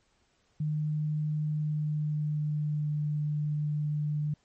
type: tone with pitch glide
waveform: sine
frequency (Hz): 152.1 to 149.49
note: D#3 to D3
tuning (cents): -39 to +31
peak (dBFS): -27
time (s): 0.6-4.34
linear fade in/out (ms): 5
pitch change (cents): -30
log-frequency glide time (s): 1.45-2.94
effects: pink hiss -70 dBFS RMS until 4.44 s + MP3 32 kbps